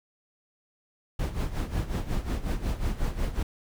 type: noise with tremolo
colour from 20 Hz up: brown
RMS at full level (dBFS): -26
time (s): 1.19-3.43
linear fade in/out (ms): 5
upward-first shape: sine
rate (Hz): 5.5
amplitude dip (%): 75
effects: none